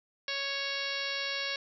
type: harmonic tone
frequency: 554.4 Hz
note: C#5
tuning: in tune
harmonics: 1 / 2 / 3 / 4 / 5 / 6 / 7 / 8 / 9 / 10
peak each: -42 / -45 / -39 / -39 / -40 / -42 / -40 / -40 / -46 / -42 dBFS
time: 0.28-1.56 s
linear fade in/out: 2 ms
effects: none